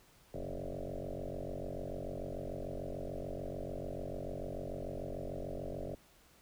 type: tone with frequency modulation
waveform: sine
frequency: 277.2 Hz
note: C#4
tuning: in tune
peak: -38 dBFS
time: 0.34-5.95 s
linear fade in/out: 2 ms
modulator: 46.8 Hz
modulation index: 7.9
effects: pink hiss -64 dBFS RMS until 6.41 s